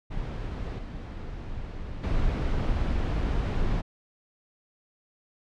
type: noise with level steps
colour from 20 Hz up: brown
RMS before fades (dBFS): -32 / -36 / -26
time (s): 0.1-3.82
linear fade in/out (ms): 20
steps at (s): 0.78 / 2.03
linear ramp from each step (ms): 10
effects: low-pass 4000 Hz 12 dB/octave